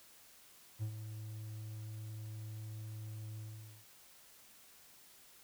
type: tone with ADSR envelope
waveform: triangle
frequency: 108.3 Hz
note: A2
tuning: 27 cents flat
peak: -32 dBFS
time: 0.79-3.86 s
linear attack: 36 ms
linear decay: 83 ms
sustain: -9 dB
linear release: 470 ms
effects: white hiss -61 dBFS RMS until 5.43 s